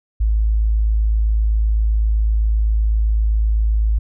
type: tone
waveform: sine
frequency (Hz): 53.9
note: A1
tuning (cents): -35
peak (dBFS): -13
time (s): 0.2-3.99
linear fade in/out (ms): 10
effects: none